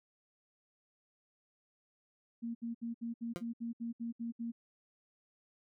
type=tone bursts; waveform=sine; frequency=232.8 Hz; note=A#3; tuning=2 cents flat; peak=-36 dBFS; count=11; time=2.42-4.52 s; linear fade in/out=20 ms; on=130 ms; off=67 ms
type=tone with exponential decay; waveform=20% pulse; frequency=174.61 Hz; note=F3; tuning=in tune; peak=-29 dBFS; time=3.36-3.44 s; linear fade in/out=0 ms; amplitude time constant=17 ms
effects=none